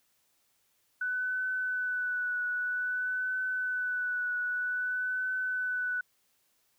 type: tone with vibrato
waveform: sine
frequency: 1492 Hz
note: F#6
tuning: 14 cents sharp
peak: -29 dBFS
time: 1.01-6.01 s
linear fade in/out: 5 ms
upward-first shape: triangle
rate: 0.52 Hz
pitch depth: 25 cents each way
effects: white hiss -72 dBFS RMS until 6.78 s